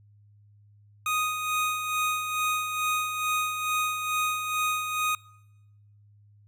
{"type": "tone with tremolo", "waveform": "25% pulse", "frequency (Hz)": 1244.5, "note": "D#6", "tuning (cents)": 0, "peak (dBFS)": -20, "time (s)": [1.06, 5.15], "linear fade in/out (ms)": 2, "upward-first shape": "sine", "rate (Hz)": 2.3, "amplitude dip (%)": 50, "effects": ["noise-tail reverb RT60 1.0 s tail -24 dB re dry", "added 103 Hz sine -54 dBFS peak until 6.47 s"]}